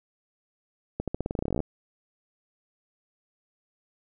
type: accelerating click train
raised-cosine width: 2 ms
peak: -15 dBFS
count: 18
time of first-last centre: 1-1.603 s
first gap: 77 ms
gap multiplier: 0.89
effects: none